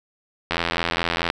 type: click train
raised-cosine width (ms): 0.3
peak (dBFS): -5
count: 68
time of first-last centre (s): 0.51-1.301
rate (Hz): 84.7
effects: none

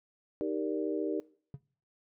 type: chord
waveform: sine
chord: Eb major seventh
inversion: none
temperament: equal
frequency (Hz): 311.1 / 392 / 466.2 / 587.3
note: Eb4 / G4 / Bb4 / D5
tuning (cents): 0 / 0 / 0 / 0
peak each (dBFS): -34 / -35 / -36 / -40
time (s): 0.41-1.2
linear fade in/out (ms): 0
type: tone with exponential decay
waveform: triangle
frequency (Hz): 138.8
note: C#3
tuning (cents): +3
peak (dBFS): -34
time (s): 1.54-1.61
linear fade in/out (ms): 2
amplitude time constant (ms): 15
effects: noise-tail reverb RT60 0.5 s tail -22 dB re dry

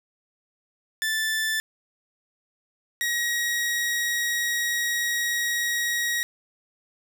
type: tone pair in turn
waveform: sawtooth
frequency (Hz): 1760 / 1896.7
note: A6 / A#6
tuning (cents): 0 / +29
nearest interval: minor second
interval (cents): 129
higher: second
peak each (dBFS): -20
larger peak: neither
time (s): 1.02-1.6 / 3.01-6.23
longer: second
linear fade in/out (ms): 0
effects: none

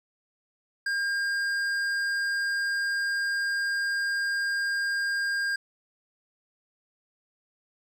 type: tone with hard clipping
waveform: sine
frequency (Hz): 1608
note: G6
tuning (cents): +44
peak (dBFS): -27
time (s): 0.86-5.56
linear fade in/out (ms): 5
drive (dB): 9
effects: none

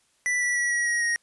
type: tone with pitch steps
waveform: square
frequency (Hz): 1975.5 / 1955.1 / 1934.8 / 1914.8 / 1895 / 1875.4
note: B6 / B6 / B6 / A#6 / A#6 / A#6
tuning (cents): 0 / -18 / -36 / +46 / +28 / +10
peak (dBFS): -23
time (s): 0.26-1.16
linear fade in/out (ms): 0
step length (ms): 150
effects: white hiss -66 dBFS RMS until 1.22 s + resampled to 24000 Hz

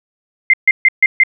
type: tone bursts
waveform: sine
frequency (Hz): 2093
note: C7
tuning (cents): 0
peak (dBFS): -5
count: 5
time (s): 0.5-1.235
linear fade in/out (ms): 2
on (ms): 35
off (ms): 140
effects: none

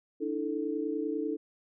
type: chord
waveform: sine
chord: D suspended second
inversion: none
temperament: equal with one note detuned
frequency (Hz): 293.7 / 323.8 / 440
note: D4 / E4 / A4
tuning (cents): 0 / -31 / 0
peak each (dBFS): -34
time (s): 0.2-1.37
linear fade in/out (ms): 20
effects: none

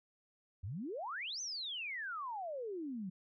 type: exponential two-way sweep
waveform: sine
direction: up then down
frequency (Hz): 82.41 to 6290 to 176.8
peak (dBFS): -39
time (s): 0.63-3.1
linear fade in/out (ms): 10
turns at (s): 1.41
effects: none

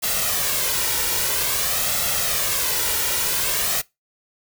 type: noise with flanger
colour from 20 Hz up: white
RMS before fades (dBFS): -22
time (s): 0.02-3.82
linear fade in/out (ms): 20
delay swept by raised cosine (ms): 1.5 to 2.13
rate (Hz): 0.5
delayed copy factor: +0.55
effects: noise-tail reverb RT60 0.2 s tail -22 dB re dry

